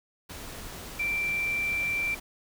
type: tone in noise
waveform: sine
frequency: 2349 Hz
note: D7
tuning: in tune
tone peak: -26 dBFS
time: 0.99-2.15 s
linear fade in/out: 10 ms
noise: pink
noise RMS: -41 dBFS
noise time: 0.29-2.2 s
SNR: +12 dB
effects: none